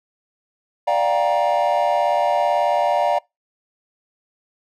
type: chord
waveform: triangle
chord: G minor seventh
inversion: second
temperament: just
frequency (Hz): 588 / 705.6 / 784 / 940.8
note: D5 / F5 / G5 / Bb5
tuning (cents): +2 / +18 / 0 / +16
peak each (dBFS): -18 / -18 / -21 / -20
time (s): 0.87-3.19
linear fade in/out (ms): 10
effects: noise-tail reverb RT60 0.2 s tail -25 dB re dry + tanh soft clip ceiling -6 dBFS